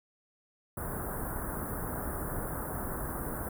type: band-stop noise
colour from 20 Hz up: pink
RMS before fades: -36 dBFS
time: 0.77-3.49 s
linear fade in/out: 5 ms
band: 1600 to 9700 Hz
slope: 48 dB/octave
effects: none